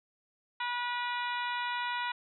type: harmonic tone with a mistuned harmonic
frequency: 485.6 Hz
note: B4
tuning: 29 cents flat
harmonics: 2 / 3 / 4 / 5 / 6 / 7 / 8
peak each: -34 / -38 / -40 / -42 / -44 / -45 / -46 dBFS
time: 0.6-2.12 s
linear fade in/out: 5 ms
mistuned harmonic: 7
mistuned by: +31 cents
effects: none